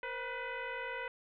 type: tone with frequency modulation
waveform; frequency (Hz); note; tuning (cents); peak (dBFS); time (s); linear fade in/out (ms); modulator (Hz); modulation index
sine; 521; C5; -7; -37; 0.03-1.08; 2; 496; 4
effects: none